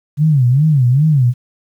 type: tone with vibrato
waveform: sine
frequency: 138.59 Hz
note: C#3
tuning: in tune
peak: -8 dBFS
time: 0.17-1.34 s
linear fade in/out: 50 ms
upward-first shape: sine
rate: 2.5 Hz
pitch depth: 230 cents each way
effects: 8-bit